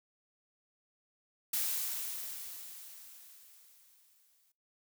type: noise with exponential decay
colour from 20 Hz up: blue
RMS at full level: -32 dBFS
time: 1.53-4.52 s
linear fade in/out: 5 ms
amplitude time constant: 650 ms
effects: noise-tail reverb RT60 0.3 s tail -22 dB re dry